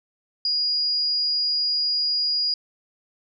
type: tone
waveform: sine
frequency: 4876 Hz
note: D#8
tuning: 36 cents flat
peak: -20 dBFS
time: 0.45-2.54 s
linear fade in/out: 2 ms
effects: none